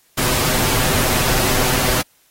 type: noise with comb filter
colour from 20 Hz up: pink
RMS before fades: -18 dBFS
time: 0.17-2.02 s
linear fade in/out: 10 ms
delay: 7.9 ms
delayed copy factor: +0.55
effects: white hiss -57 dBFS RMS until 2.3 s + AAC 48 kbps